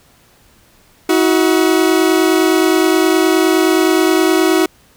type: tone pair together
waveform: 40% pulse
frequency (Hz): 320.4 / 370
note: E4 / F#4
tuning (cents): -49 / 0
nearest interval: major second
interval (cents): 249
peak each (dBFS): -12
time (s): 1.09-4.66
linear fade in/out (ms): 5
effects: pink hiss -50 dBFS RMS until 4.96 s